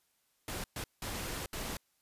pink noise bursts at uneven times, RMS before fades -39 dBFS, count 4, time 0.48-0.64 / 0.76-0.84 / 1.02-1.46 / 1.53-1.77 s, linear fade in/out 2 ms, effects white hiss -75 dBFS RMS until 2.01 s + resampled to 32000 Hz

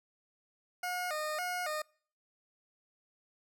20% pulse tone with vibrato, 664 Hz, E5, 12 cents sharp, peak -29 dBFS, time 0.83-1.82 s, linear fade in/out 5 ms, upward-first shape square, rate 1.8 Hz, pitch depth 140 cents each way, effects noise-tail reverb RT60 0.5 s tail -26 dB re dry

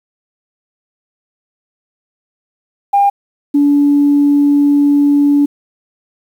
sine tone pair in turn, 803 / 287.2 Hz, G5 / D4, +41 / -39 cents, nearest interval octave + tritone, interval 1780 cents, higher first, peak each -6 dBFS, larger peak neither, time 2.93-3.1 / 3.54-5.46 s, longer second, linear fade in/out 10 ms, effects tanh soft clip ceiling -2 dBFS + 7-bit

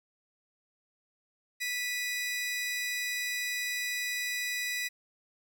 sawtooth tone pair together, 1970 / 2482 Hz, B6 / D#7, -5 / -5 cents, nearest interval major third, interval 400 cents, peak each -29 / -34 dBFS, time 1.6-4.89 s, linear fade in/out 20 ms, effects none

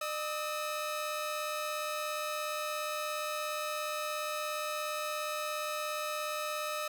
sawtooth tone pair together, 605 / 1287.1 Hz, D#5 / E6, -49 / -42 cents, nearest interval octave + minor second, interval 1307 cents, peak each -33 / -33 dBFS, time 0.01-6.88 s, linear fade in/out 5 ms, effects 10-bit

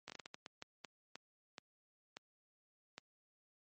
slowing click train, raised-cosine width 0.2 ms, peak -29 dBFS, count 14, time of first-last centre 0.08-2.98 s, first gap 17 ms, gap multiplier 1.38, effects high-pass 150 Hz 12 dB/octave + MP3 32 kbps

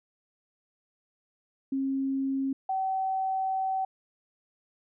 sine tone pair in turn, 270 / 763.7 Hz, C#4 / G5, -45 / -45 cents, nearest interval octave + tritone, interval 1800 cents, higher second, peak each -26 dBFS, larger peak neither, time 1.72-2.53 / 2.69-3.85 s, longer second, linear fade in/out 5 ms, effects none

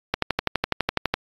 click train, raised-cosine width 0.3 ms, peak -4 dBFS, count 13, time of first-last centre 0.14-1.14 s, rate 12 Hz, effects AAC 32 kbps

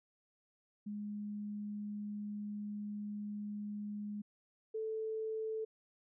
sine tone pair in turn, 207.5 / 439.7 Hz, G#3 / A4, -1 / -1 cents, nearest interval octave + minor second, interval 1300 cents, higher second, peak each -39 / -36 dBFS, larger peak second, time 0.86-4.22 / 4.74-5.65 s, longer first, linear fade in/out 10 ms, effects none

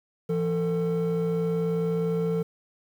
triangle tone pair together, 168.96 / 447.7 Hz, E3 / A4, +43 / +30 cents, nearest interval octave + perfect fourth, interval 1687 cents, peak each -23 dBFS, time 0.29-2.43 s, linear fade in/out 10 ms, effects tanh soft clip ceiling -18 dBFS + 9-bit

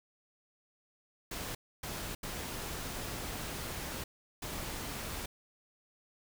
pink noise bursts at uneven times, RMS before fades -40 dBFS, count 4, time 1.31-1.55 / 1.83-2.15 / 2.23-4.04 / 4.42-5.26 s, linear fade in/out 5 ms, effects none

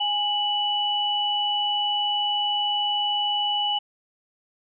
sine tone pair together, 826.6 / 2960 Hz, G#5 / F#7, -8 / 0 cents, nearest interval octave + minor seventh, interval 2208 cents, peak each -26 / -23 dBFS, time 0-3.79 s, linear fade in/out 10 ms, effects none

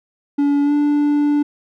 triangle tone with pitch glide, 285.7 to 292.5 Hz, D4 to D4, -48 to -7 cents, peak -11 dBFS, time 0.38-1.43 s, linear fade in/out 10 ms, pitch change +41 cents, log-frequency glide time 0.63-0.73 s, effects none

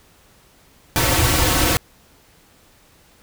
pink noise with comb filter, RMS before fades -17 dBFS, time 0.96-1.77 s, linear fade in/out 0 ms, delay 4.9 ms, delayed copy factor -0.8, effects pink hiss -53 dBFS RMS until 3.22 s

